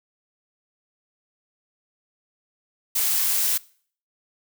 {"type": "noise", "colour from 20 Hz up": "blue", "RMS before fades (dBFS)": -22, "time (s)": [2.95, 3.58], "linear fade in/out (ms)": 10, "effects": ["noise-tail reverb RT60 0.5 s tail -22 dB re dry"]}